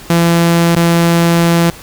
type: tone with dropouts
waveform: sawtooth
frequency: 169.2 Hz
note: E3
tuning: 45 cents sharp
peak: -4 dBFS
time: 0.1-1.7 s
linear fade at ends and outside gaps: 2 ms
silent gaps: 0.753-0.764 s
effects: pink hiss -34 dBFS RMS until 1.82 s